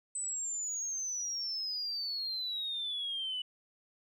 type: exponential sweep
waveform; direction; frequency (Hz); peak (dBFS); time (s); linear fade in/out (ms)
sine; down; 8100 to 2960; -33; 0.15-3.42; 5
effects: tanh soft clip ceiling -29 dBFS